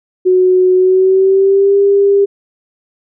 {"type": "tone with pitch glide", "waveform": "sine", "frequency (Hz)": [368.4, 399.4], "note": ["F#4", "G4"], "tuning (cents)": [-7, 32], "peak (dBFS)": -6, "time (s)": [0.25, 2.26], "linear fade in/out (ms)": 20, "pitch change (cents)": 139, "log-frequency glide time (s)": [0.75, 1.76], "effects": []}